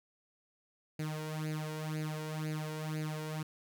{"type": "tone with flanger", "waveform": "sawtooth", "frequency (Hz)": 154.9, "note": "D#3", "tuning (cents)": -7, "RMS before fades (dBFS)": -38, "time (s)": [0.99, 3.43], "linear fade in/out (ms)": 5, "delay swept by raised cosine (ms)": [0.44, 2.14], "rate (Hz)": 2, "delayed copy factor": 0.75, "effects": []}